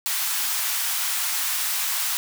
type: high-pass noise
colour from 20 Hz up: white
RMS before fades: -25 dBFS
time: 0.06-2.17 s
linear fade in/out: 0 ms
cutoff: 850 Hz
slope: 24 dB/octave
effects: none